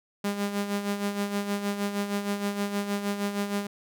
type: tone with tremolo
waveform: sawtooth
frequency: 202.4 Hz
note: G#3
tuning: 44 cents flat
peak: -21 dBFS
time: 0.24-3.67 s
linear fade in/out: 5 ms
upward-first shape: sine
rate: 6.4 Hz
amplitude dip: 60%
effects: none